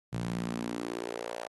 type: tone with high-pass filter sweep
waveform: sawtooth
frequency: 58.27 Hz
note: A#1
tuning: in tune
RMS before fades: -36 dBFS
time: 0.12-1.48 s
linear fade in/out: 20 ms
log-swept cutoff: 130 to 640 Hz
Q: 3
effects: AAC 32 kbps